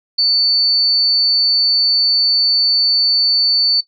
sine tone, 4500 Hz, C#8, 25 cents sharp, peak -10 dBFS, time 0.18-3.81 s, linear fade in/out 10 ms, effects noise-tail reverb RT60 0.1 s tail -19 dB re dry

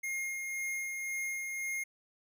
square tone with tremolo, 2136 Hz, C7, 35 cents sharp, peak -34 dBFS, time 0.03-1.84 s, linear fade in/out 10 ms, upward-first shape sine, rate 1.9 Hz, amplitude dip 30%, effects none

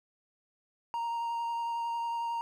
triangle tone with vibrato, 932.3 Hz, A#5, in tune, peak -29 dBFS, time 0.94-2.41 s, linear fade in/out 0 ms, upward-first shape sine, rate 11 Hz, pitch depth 11 cents each way, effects none

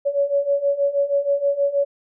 sine beating tone pair, 560 / 566.3 Hz, C#5 / C#5, +18 / +37 cents, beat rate 6.3 Hz, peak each -22 / -19 dBFS, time 0.05-1.85 s, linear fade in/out 20 ms, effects none

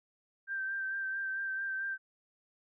sine tone with vibrato, 1568 Hz, G6, in tune, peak -33 dBFS, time 0.47-1.98 s, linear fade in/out 50 ms, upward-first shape sine, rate 4.5 Hz, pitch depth 24 cents each way, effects none

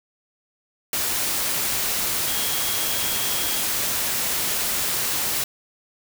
sine tone in noise, 3276 Hz, G#7, 24 cents flat, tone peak -33 dBFS, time 2.28-3.62 s, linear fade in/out 2 ms, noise white, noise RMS -24 dBFS, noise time 0.93-5.44 s, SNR -12 dB, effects none

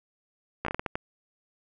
slowing click train, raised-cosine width 0.5 ms, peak -14 dBFS, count 8, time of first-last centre 0.65-0.955 s, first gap 14 ms, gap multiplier 1.37, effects none

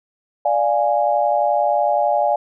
sine chord, D diminished, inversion none, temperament equal, 587.3 / 698.5 / 830.6 Hz, D5 / F5 / Ab5, 0 / 0 / 0 cents, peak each -19 dBFS, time 0.45-2.36 s, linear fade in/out 5 ms, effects none

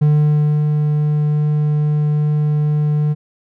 triangle tone with ADSR envelope, 149.8 Hz, D3, 35 cents sharp, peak -7 dBFS, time 0.01-3.15 s, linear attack 13 ms, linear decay 610 ms, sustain -4 dB, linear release 32 ms, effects none

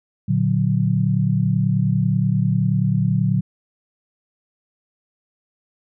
sine chord, Bb augmented, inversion none, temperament equal, 116.54 / 146.83 / 185 Hz, Bb2 / D3 / F#3, 0 / 0 / 0 cents, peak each -20 dBFS, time 0.28-3.41 s, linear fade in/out 10 ms, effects none

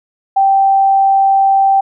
sine tone, 781 Hz, G5, 7 cents flat, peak -7 dBFS, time 0.36-1.81 s, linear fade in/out 10 ms, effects none

